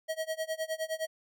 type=tone with tremolo; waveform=square; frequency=638 Hz; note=D#5; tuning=43 cents sharp; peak=-30 dBFS; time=0.08-1.07 s; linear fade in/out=20 ms; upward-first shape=sine; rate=9.7 Hz; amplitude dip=95%; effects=none

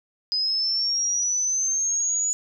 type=linear sweep; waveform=sine; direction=up; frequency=4982 to 6910 Hz; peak=-21 dBFS; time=0.32-2.33 s; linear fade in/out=0 ms; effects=none

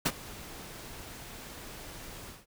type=noise with ADSR envelope; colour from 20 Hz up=pink; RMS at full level=-25 dBFS; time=0.05-2.46 s; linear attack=12 ms; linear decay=46 ms; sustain=-20 dB; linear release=190 ms; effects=none

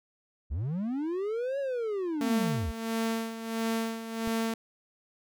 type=linear two-way sweep; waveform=triangle; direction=up then down; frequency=57.3 to 565 to 57.3 Hz; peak=-27 dBFS; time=0.5-2.72 s; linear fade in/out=20 ms; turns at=1.59 s
type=tone with tremolo; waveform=sawtooth; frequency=225.9 Hz; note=A3; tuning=46 cents sharp; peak=-23 dBFS; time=2.21-4.54 s; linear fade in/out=2 ms; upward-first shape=sine; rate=1.5 Hz; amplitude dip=70%
type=click; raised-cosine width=5 ms; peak=-28 dBFS; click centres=4.275 s
effects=none

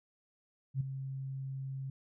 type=tone with ADSR envelope; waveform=sine; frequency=134.4 Hz; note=C3; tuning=47 cents sharp; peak=-27 dBFS; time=0.74-1.9 s; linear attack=65 ms; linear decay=9 ms; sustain=-10 dB; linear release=3 ms; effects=none

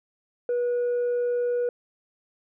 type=tone; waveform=sine; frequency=485.4 Hz; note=B4; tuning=30 cents flat; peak=-20 dBFS; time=0.49-1.69 s; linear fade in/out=2 ms; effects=tanh soft clip ceiling -21 dBFS

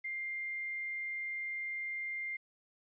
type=tone with quantisation; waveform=sine; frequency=2100 Hz; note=C7; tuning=6 cents sharp; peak=-36 dBFS; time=0.04-2.37 s; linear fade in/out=10 ms; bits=11; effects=resampled to 11025 Hz

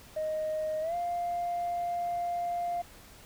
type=tone with pitch glide; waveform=sine; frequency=622.3 to 698.5 Hz; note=D#5 to F5; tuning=0 to 0 cents; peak=-28 dBFS; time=0.16-2.82 s; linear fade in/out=10 ms; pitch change=+200 cents; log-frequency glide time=0.81-0.95 s; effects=tanh soft clip ceiling -26 dBFS + pink hiss -53 dBFS RMS until 3.25 s

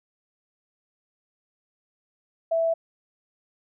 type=tone; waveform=sine; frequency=659.3 Hz; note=E5; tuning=in tune; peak=-20 dBFS; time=2.51-2.74 s; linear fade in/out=10 ms; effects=none

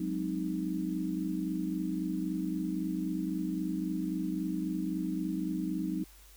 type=chord; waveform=sine; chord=Ab dominant seventh; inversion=third; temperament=equal with one note detuned; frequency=183.93 / 207.7 / 261.6 / 311.1 Hz; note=Gb3 / Ab3 / C4 / Eb4; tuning=-10 / 0 / 0 / 0 cents; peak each=-35 / -40 / -38 / -34 dBFS; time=0-6.04 s; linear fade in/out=5 ms; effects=added 50 Hz sine -55 dBFS peak until 6.36 s + white hiss -58 dBFS RMS until 6.36 s

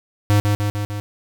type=tone with echo; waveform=square; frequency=103.4 Hz; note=G#2; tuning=7 cents flat; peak=-13 dBFS; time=0.3-0.4 s; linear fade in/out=0 ms; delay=150 ms; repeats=4; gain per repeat=-3 dB; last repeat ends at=1 s; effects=none

